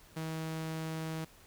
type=tone; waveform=sawtooth; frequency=160 Hz; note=D#3; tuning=49 cents sharp; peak=-32 dBFS; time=0.16-1.25 s; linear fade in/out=10 ms; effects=pink hiss -59 dBFS RMS until 1.46 s